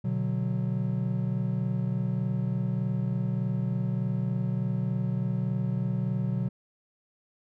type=chord; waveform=triangle; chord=B minor; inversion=none; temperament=equal; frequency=123.47 / 146.83 / 185 Hz; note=B2 / D3 / F#3; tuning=0 / 0 / 0 cents; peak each=-27 / -31 / -28 dBFS; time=0.04-6.49 s; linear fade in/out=10 ms; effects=none